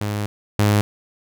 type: tone pair in turn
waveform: sawtooth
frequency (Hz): 103.83 / 103.83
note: G#2 / G#2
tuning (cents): 0 / 0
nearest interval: unison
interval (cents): 0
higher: neither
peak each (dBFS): -18 / -10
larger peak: second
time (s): 0.01-0.26 / 0.59-0.81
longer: first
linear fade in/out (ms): 0
effects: none